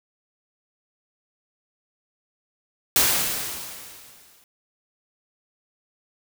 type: noise with exponential decay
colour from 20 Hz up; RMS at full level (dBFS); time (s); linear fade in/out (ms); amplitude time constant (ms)
white; -17; 2.96-4.44; 1; 320
effects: none